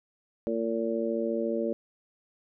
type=harmonic tone; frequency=114.1 Hz; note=A#2; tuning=37 cents flat; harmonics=2 / 3 / 4 / 5; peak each=-32 / -32 / -32 / -32 dBFS; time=0.47-1.73 s; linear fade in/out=0 ms; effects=none